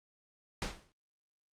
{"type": "noise with exponential decay", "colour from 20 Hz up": "pink", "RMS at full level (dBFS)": -33, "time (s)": [0.62, 0.92], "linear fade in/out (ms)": 1, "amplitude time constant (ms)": 65, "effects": ["low-pass 7000 Hz 12 dB/octave", "Opus 48 kbps"]}